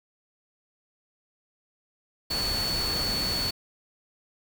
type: tone in noise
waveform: sine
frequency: 4436 Hz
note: C#8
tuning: in tune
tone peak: -27 dBFS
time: 2.3-3.51 s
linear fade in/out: 10 ms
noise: pink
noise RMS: -32 dBFS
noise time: 2.3-3.51 s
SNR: +2 dB
effects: none